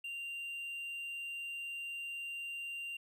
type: tone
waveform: triangle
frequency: 2778 Hz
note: F7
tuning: 10 cents flat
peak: -38 dBFS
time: 0.04-2.97 s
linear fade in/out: 5 ms
effects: none